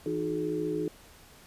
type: tone cluster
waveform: sine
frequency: 162.8 / 309.7 / 363.7 / 424.8 Hz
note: E3 / D#4 / F#4 / G#4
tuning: -21 / -8 / -30 / +39 cents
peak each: -38 / -32 / -36 / -32 dBFS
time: 0.06-0.88 s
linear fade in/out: 2 ms
effects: pink hiss -54 dBFS RMS until 1.46 s + resampled to 32000 Hz